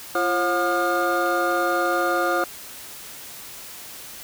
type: tone cluster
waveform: triangle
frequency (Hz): 344.7 / 539 / 720 / 1213 / 1418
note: F4 / C#5 / F#5 / D#6 / F6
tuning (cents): -23 / -49 / -47 / -44 / +26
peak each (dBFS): -24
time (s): 0.15-2.44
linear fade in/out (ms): 2
effects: white hiss -39 dBFS RMS until 4.23 s